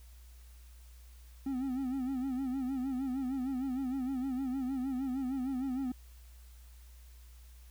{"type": "tone with vibrato", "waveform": "triangle", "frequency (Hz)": 261.6, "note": "C4", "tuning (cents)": 0, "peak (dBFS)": -30, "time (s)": [1.46, 5.92], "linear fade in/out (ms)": 5, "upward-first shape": "sine", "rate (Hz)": 6.5, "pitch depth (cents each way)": 90, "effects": ["added 60 Hz sine -51 dBFS peak until 7.7 s", "white hiss -64 dBFS RMS until 7.7 s"]}